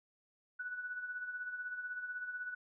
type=tone with tremolo; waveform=sine; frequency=1480 Hz; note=F#6; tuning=in tune; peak=-37 dBFS; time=0.59-2.55 s; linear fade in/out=10 ms; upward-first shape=sine; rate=16 Hz; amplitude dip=55%; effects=none